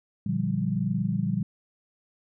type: chord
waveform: sine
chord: G minor seventh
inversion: first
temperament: equal with one note detuned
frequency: 118.03 / 146.83 / 174.61 / 196 Hz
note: Bb2 / D3 / F3 / G3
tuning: +22 / 0 / 0 / 0 cents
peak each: -31 / -31 / -29 / -28 dBFS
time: 0.26-1.43 s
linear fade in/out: 5 ms
effects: none